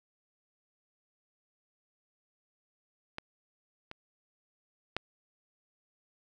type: clicks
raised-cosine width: 0.3 ms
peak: -21 / -26 / -15 dBFS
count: 3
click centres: 3.184 / 3.914 / 4.966 s
effects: none